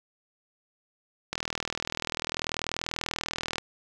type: click train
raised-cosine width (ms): 0.2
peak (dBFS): -12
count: 92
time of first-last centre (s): 1.33-3.582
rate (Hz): 40.4
effects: none